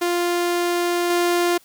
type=tone with level steps; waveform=sawtooth; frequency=349.2 Hz; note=F4; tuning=in tune; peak=-15 / -13 dBFS; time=0.01-1.58 s; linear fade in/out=10 ms; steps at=1.1 s; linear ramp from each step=2 ms; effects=white hiss -54 dBFS RMS until 1.64 s